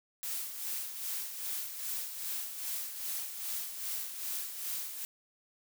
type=noise with tremolo; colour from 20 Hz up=blue; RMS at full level=-36 dBFS; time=0.23-5.05 s; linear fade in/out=0 ms; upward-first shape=sine; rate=2.5 Hz; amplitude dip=55%; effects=none

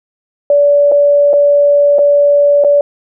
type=tone with dropouts; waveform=sine; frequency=576 Hz; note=D5; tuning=34 cents flat; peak=-5 dBFS; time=0.5-2.81 s; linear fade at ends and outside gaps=2 ms; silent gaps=0.916-0.92 / 1.332-1.336 / 1.985-1.99 / 2.639-2.646 s; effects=none

